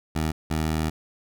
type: tone pair in turn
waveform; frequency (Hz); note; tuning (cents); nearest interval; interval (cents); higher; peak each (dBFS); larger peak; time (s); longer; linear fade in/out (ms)
15% pulse; 78.6 / 78.6; D#2 / D#2; +18 / +18; unison; 0; neither; -17; neither; 0.15-0.32 / 0.5-0.9; second; 10
effects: none

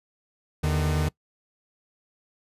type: tone pair together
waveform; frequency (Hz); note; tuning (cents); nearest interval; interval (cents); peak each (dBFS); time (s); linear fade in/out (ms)
45% pulse; 79.9 / 150.83; D#2 / D3; +47 / +47; major seventh; 1100; -25; 0.63-1.09; 10
effects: noise-tail reverb RT60 0.1 s tail -22 dB re dry + resampled to 32000 Hz

